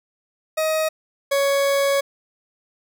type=tone pair in turn; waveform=40% pulse; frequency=630 / 557.2 Hz; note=D#5 / C#5; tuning=+21 / +9 cents; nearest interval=major second; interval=212 cents; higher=first; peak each=-18 / -16 dBFS; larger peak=second; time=0.57-0.89 / 1.31-2.01 s; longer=second; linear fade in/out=10 ms; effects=none